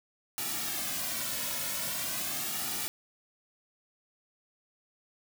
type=noise with flanger; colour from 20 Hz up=white; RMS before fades=-34 dBFS; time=0.38-2.88 s; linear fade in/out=0 ms; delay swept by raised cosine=1.9 to 2.54 ms; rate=0.42 Hz; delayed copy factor=-0.75; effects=none